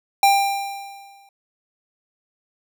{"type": "tone with exponential decay", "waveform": "square", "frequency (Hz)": 794, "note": "G5", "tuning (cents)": 22, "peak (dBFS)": -11, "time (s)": [0.23, 1.29], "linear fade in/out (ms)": 2, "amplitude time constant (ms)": 230, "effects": []}